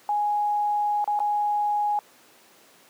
sine tone with dropouts, 830.6 Hz, G#5, in tune, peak -21 dBFS, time 0.09-1.99 s, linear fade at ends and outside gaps 1 ms, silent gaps 1.043-1.076 / 1.191-1.202 s, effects pink hiss -54 dBFS RMS until 2.89 s + high-pass 300 Hz 12 dB/octave

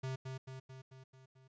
square tone with echo, 131.3 Hz, C3, 6 cents sharp, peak -38 dBFS, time 0.03-0.16 s, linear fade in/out 10 ms, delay 220 ms, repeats 6, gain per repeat -4 dB, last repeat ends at 1.48 s, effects resampled to 16000 Hz + 13-bit

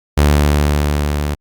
sawtooth tone with level ramp, 73.42 Hz, D2, in tune, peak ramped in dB -4 to -13 dBFS, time 0.17-1.35 s, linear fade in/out 10 ms, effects Opus 48 kbps

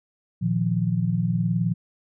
sine chord, Bb suspended fourth, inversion none, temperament equal, 116.54 / 155.56 / 174.61 Hz, Bb2 / Eb3 / F3, 0 / 0 / 0 cents, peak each -25 / -27 / -23 dBFS, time 0.41-1.74 s, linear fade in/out 20 ms, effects none

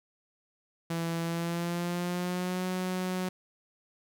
sawtooth tone with pitch glide, 166.8 to 184.01 Hz, E3 to F#3, +21 to -9 cents, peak -26 dBFS, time 0.9-3.29 s, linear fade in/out 5 ms, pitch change +170 cents, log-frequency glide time 1.23-2.66 s, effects none

